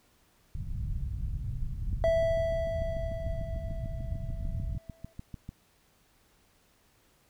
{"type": "low-pass noise", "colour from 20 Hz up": "pink", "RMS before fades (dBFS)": -34, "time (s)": [0.55, 4.78], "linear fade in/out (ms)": 2, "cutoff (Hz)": 140, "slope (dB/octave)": 24}
{"type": "click train", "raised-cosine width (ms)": 5, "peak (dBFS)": -27, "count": 25, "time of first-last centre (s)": [1.93, 5.491], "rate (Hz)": 6.74}
{"type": "tone with exponential decay", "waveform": "triangle", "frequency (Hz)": 659, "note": "E5", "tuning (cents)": -1, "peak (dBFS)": -20, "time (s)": [2.04, 5.13], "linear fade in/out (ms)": 0, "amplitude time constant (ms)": 670}
{"effects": ["pink hiss -66 dBFS RMS until 7.29 s"]}